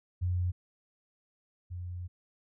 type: tone pair in turn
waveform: sine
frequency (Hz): 89.6 / 88.98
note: F2 / F2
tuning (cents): +45 / +33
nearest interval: unison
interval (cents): 12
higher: first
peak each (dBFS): -27 / -36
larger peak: first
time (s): 0.21-0.52 / 1.7-2.08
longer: second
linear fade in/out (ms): 20
effects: none